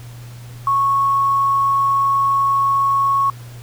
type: tone with quantisation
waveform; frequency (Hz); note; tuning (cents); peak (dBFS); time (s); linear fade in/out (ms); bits
sine; 1103; C#6; -9; -13; 0.67-3.3; 2; 7
effects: added 120 Hz sine -33 dBFS peak until 3.62 s + pink hiss -44 dBFS RMS until 3.62 s